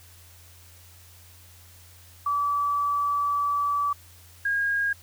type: tone pair in turn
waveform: sine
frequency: 1152 / 1629.2 Hz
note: D6 / G#6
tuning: -34 / -34 cents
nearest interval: tritone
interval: 600 cents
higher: second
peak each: -22 dBFS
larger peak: neither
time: 2.26-3.93 / 4.45-4.93 s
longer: first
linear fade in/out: 5 ms
effects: added 87 Hz sine -51 dBFS peak until 5.02 s + white hiss -53 dBFS RMS until 5.02 s